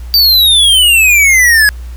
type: exponential sweep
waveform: square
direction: down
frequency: 4680 to 1661.2 Hz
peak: -5 dBFS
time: 0.14-1.69 s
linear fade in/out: 0 ms
effects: added 60 Hz sine -22 dBFS peak until 1.96 s + pink hiss -42 dBFS RMS until 1.96 s